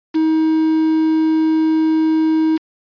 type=tone with quantisation; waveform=triangle; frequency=317 Hz; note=D#4; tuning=32 cents sharp; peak=-10 dBFS; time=0.14-2.58 s; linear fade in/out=20 ms; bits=5; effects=resampled to 11025 Hz